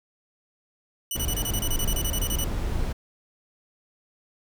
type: tone bursts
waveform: 10% pulse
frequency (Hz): 2960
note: F#7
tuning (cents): 0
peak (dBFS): -19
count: 16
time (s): 1.11-2.442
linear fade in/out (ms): 2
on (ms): 57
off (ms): 28
type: noise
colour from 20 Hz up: brown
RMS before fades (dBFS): -27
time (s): 1.15-2.93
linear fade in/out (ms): 10
effects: none